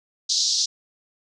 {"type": "band-pass noise", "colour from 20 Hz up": "white", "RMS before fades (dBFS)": -22, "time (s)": [0.29, 0.66], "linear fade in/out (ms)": 10, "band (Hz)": [3900, 6200], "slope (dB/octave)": 48, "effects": []}